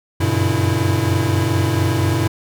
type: tone cluster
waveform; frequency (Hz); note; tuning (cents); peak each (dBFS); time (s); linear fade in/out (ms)
square; 91.8 / 96.1 / 119 / 141.7 / 327.9; F#2 / G2 / A#2 / C#3 / E4; -13 / -34 / +36 / +38 / -9; -28 / -20 / -21 / -25 / -23; 0.2-2.28; 10
effects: none